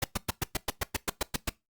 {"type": "noise bursts", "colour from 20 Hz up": "pink", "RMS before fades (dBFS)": -28, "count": 12, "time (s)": [0.02, 1.494], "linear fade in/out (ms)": 5, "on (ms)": 22, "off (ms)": 110, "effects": ["noise-tail reverb RT60 0.2 s tail -21 dB re dry", "Opus 48 kbps"]}